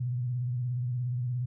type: tone with vibrato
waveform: sine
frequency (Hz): 123.47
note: B2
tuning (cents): 0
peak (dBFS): -28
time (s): 0-1.46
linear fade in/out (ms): 10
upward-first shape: sine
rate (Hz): 17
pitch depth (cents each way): 66
effects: none